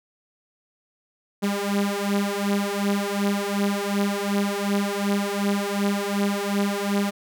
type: beating tone pair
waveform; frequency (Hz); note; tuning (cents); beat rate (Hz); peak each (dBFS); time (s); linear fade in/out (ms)
sawtooth; 200 / 202.7; G3 / G#3; +35 / -42; 2.7; -21; 1.42-7.11; 20
effects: none